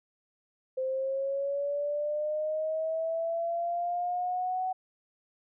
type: linear sweep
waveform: sine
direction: up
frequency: 518 to 750 Hz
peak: -28 dBFS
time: 0.77-4.73 s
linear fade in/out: 10 ms
effects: none